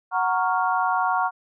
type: chord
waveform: sine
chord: Gb major seventh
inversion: none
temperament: equal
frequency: 740 / 932.3 / 1108.7 / 1396.9 Hz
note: Gb5 / Bb5 / Db6 / F6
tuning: 0 / 0 / 0 / 0 cents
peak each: -24 / -25 / -25 / -27 dBFS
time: 0.11-1.31 s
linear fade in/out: 50 ms
effects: none